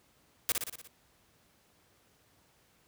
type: noise with echo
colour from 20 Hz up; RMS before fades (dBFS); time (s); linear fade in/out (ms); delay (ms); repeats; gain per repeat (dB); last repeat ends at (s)
white; -28; 0.49-0.52; 0; 59; 6; -4; 0.874
effects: pink hiss -67 dBFS RMS until 2.87 s + high-pass 60 Hz 12 dB/octave